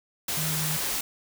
sine tone in noise, 155.56 Hz, D#3, in tune, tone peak -30 dBFS, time 0.37-0.77 s, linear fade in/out 5 ms, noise white, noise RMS -29 dBFS, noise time 0.28-1.01 s, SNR -4 dB, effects none

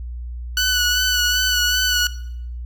15% pulse tone with vibrato, 1483 Hz, F#6, 4 cents sharp, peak -10 dBFS, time 0.57-2.07 s, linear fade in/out 2 ms, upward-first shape sine, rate 2.6 Hz, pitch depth 26 cents each way, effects noise-tail reverb RT60 0.7 s tail -18 dB re dry + added 60 Hz sine -27 dBFS peak until 2.65 s

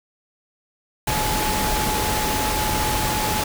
sine tone in noise, 854 Hz, G#5, 48 cents sharp, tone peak -25 dBFS, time 1.07-3.44 s, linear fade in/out 5 ms, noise pink, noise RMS -23 dBFS, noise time 1.07-3.44 s, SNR -5 dB, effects none

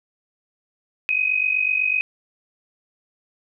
sine tone pair together, 2488 / 2536 Hz, D#7 / D#7, -1 / +32 cents, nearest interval unison, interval 33 cents, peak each -22 / -20 dBFS, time 1.09-2.01 s, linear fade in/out 0 ms, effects none

